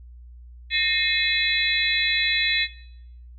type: tone cluster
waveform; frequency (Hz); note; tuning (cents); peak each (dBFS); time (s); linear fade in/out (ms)
sine; 1834 / 2131 / 2542 / 3418 / 3977; A#6 / C7 / D#7 / G#7 / B7; -29 / +31 / +36 / +49 / +11; -26; 0.7-2.68; 50
effects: noise-tail reverb RT60 0.8 s tail -18 dB re dry + added 60 Hz sine -41 dBFS peak until 3.38 s